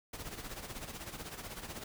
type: noise with tremolo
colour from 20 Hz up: pink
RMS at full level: -42 dBFS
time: 0.13-1.84 s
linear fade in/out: 5 ms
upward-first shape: sine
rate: 16 Hz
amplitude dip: 65%
effects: none